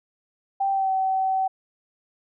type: tone with pitch glide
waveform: sine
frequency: 783 to 762.9 Hz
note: G5 to G5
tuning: -2 to -47 cents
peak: -20 dBFS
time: 0.6-1.48 s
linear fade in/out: 10 ms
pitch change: -45 cents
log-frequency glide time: 0.71-0.91 s
effects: none